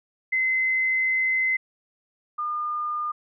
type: tone pair in turn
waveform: sine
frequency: 2053 / 1211.7 Hz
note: C7 / D#6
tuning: -33 / -46 cents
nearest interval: major sixth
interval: 913 cents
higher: first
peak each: -20 / -25 dBFS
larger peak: first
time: 0.32-1.57 / 2.38-3.12 s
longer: first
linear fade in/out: 10 ms
effects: none